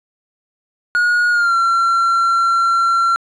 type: tone with pitch glide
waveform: triangle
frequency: 1444 to 1363 Hz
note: F#6 to F6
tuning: -43 to -43 cents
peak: -10 dBFS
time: 0.95-3.16 s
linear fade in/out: 0 ms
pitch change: -100 cents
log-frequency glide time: 1.31-1.55 s
effects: resampled to 22050 Hz